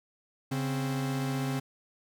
45% pulse tone pair together, 138.1 / 260.7 Hz, C#3 / C4, -6 / -6 cents, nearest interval major seventh, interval 1100 cents, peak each -31 / -33 dBFS, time 0.51-1.6 s, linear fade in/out 10 ms, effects none

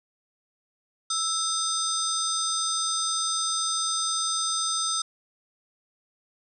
sine tone cluster, 1318 / 3653 / 4972 / 6150 / 8420 Hz, E6 / A#7 / D#8 / G8 / C9, -1 / -36 / -2 / -34 / +10 cents, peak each -31 dBFS, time 1.1-5.02 s, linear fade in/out 5 ms, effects none

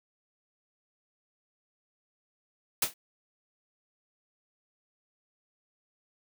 white noise with exponential decay, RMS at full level -21 dBFS, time 2.82-2.94 s, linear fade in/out 5 ms, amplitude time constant 26 ms, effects high-pass 100 Hz 12 dB/octave

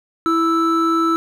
triangle tone pair together, 329.6 / 1318.5 Hz, E4 / E6, 0 / 0 cents, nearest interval 2 octaves, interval 2400 cents, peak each -15 dBFS, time 0.26-1.16 s, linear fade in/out 0 ms, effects none

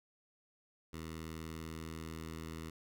10% pulse tone with notch filter, 80.4 Hz, E2, 43 cents flat, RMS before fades -45 dBFS, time 0.93-2.7 s, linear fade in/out 5 ms, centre 600 Hz, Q 1.4, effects none

